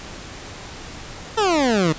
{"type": "exponential sweep", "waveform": "20% pulse", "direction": "down", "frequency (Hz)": [458.3, 149.1], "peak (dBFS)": -11, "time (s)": [1.37, 1.93], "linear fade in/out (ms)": 10, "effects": ["pink hiss -36 dBFS RMS until 1.98 s", "resampled to 16000 Hz"]}